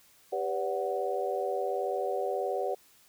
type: chord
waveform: sine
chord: G major seventh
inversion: none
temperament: equal with one note detuned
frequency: 392 / 493.9 / 572.6 / 740 Hz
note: G4 / B4 / D5 / F#5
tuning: 0 / 0 / -44 / 0 cents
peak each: -34 dBFS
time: 0.32-2.75 s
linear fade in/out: 10 ms
effects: white hiss -61 dBFS RMS until 3.08 s